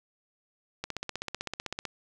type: click train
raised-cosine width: 0.2 ms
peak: -16 dBFS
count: 17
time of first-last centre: 0.84-1.853 s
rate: 15.8 Hz
effects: none